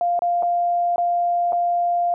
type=tone with dropouts; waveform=sine; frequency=698 Hz; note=F5; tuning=1 cent flat; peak=-17 dBFS; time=0.01-2.14 s; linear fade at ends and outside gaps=1 ms; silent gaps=0.192-0.22 / 0.425-0.431 / 0.96-0.981 / 1.523-1.53 s; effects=none